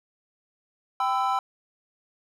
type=chord; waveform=triangle; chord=E minor; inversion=first; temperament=equal with one note detuned; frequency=784 / 1007.9 / 1318.5 Hz; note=G5 / B5 / E6; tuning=0 / +35 / 0 cents; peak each=-24 / -25 / -26 dBFS; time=1-1.39 s; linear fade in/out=2 ms; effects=none